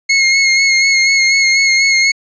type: tone with vibrato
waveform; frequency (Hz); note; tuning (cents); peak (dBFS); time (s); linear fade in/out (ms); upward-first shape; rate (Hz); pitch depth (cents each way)
sawtooth; 2161; C#7; -45; -5; 0.09-2.12; 10; sine; 4.1; 28
effects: resampled to 16000 Hz